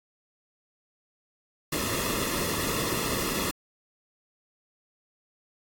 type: noise with comb filter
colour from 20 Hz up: pink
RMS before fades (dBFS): -29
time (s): 1.72-3.51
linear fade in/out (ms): 5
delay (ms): 1.3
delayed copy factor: -0.7
effects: AAC 64 kbps